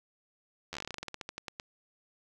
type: slowing click train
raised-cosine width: 0.2 ms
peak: -21 dBFS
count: 20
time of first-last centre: 0.73-1.599 s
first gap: 11 ms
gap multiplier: 1.14
effects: none

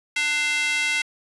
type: tone with high-pass filter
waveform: square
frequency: 297.4 Hz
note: D4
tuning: 22 cents sharp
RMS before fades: -23 dBFS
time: 0.16-1.02 s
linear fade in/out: 5 ms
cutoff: 2200 Hz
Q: 3.2
effects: resampled to 24000 Hz

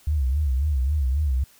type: tone with vibrato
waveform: sine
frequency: 69.8 Hz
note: C#2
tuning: 13 cents sharp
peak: -19 dBFS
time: 0.07-1.44 s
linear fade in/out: 5 ms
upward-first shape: sine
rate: 3.7 Hz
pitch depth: 170 cents each way
effects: white hiss -55 dBFS RMS until 1.59 s

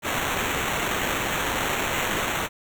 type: noise with sample-and-hold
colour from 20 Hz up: blue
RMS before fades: -26 dBFS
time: 0.02-2.49 s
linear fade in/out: 50 ms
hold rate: 4900 Hz
effects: none

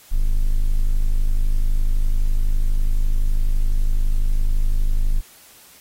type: tone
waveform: triangle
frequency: 25.97 Hz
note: G#0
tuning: 1 cent sharp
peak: -12 dBFS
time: 0.11-5.21 s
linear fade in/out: 20 ms
effects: white hiss -48 dBFS RMS until 5.8 s + AAC 48 kbps

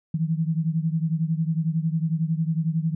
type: beating tone pair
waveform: sine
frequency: 158.6 / 169.6 Hz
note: D#3 / E3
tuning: +33 / +50 cents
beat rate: 11 Hz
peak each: -23 / -26 dBFS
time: 0.14-2.95 s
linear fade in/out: 5 ms
effects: none

